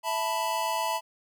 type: chord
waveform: square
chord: E suspended fourth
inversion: none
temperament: equal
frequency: 659.3 / 880 / 987.8 Hz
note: E5 / A5 / B5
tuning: 0 / 0 / 0 cents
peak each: -34 / -31 / -31 dBFS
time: 0.03-1.01 s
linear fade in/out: 50 ms
effects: none